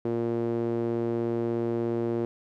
sawtooth tone with band-pass filter, 116.8 Hz, A#2, 4 cents sharp, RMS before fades -28 dBFS, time 0.05-2.25 s, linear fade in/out 0 ms, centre 370 Hz, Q 2.5, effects none

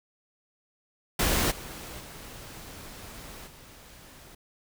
pink noise with level steps, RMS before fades -25 / -41 / -44 / -50 dBFS, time 1.19-4.35 s, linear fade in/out 5 ms, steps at 1.5 / 1.99 / 3.46 s, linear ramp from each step 20 ms, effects none

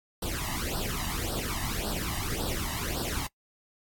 pink noise with flanger, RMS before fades -32 dBFS, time 0.22-3.27 s, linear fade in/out 5 ms, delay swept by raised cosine 0.22 to 1.06 ms, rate 1.8 Hz, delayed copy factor +0.85, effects noise-tail reverb RT60 0.1 s tail -23 dB re dry + AAC 64 kbps

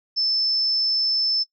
sine tone, 5274 Hz, E8, in tune, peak -19 dBFS, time 0.16-1.44 s, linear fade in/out 20 ms, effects noise-tail reverb RT60 0.1 s tail -19 dB re dry

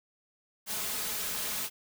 white noise with comb filter, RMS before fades -34 dBFS, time 0.66-1.7 s, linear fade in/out 50 ms, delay 4.7 ms, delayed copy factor +0.5, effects none

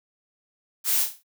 blue noise with echo, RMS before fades -23 dBFS, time 0.84-1.07 s, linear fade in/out 50 ms, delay 33 ms, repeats 5, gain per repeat -7 dB, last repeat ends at 1.235 s, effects none

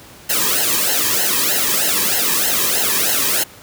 white noise with flanger, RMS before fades -17 dBFS, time 0.29-3.44 s, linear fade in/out 10 ms, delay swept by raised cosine 0.84 to 1.44 ms, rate 3.2 Hz, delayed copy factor -0.9, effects pink hiss -41 dBFS RMS until 3.62 s + high-pass 60 Hz 12 dB/octave

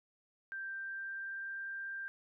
sine tone with pitch glide, 1574 to 1584 Hz, G6 to G6, +7 to +18 cents, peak -39 dBFS, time 0.52-2.08 s, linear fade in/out 0 ms, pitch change +11 cents, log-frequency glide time 0.68-1.74 s, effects none

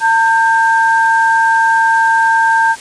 sine tone pair together, 905 / 1581 Hz, A5 / G6, +48 / +14 cents, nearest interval minor seventh, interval 966 cents, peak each -10 / -12 dBFS, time 0-2.76 s, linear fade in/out 50 ms, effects white hiss -32 dBFS RMS until 2.8 s + resampled to 22050 Hz

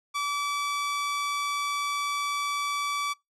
sawtooth tone, 1152 Hz, D6, 34 cents flat, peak -23 dBFS, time 0.14-3.14 s, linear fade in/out 20 ms, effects noise-tail reverb RT60 0.2 s tail -26 dB re dry + low-pass 9000 Hz 12 dB/octave

